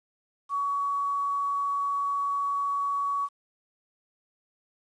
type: tone with quantisation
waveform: sine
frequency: 1127 Hz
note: C#6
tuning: 28 cents sharp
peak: -25 dBFS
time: 0.49-3.29 s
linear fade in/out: 50 ms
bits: 9
effects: resampled to 22050 Hz